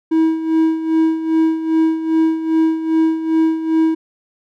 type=tone with tremolo; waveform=triangle; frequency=321.5 Hz; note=E4; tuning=43 cents flat; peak=-8 dBFS; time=0.11-3.95 s; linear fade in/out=10 ms; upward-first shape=sine; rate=2.5 Hz; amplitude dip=70%; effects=none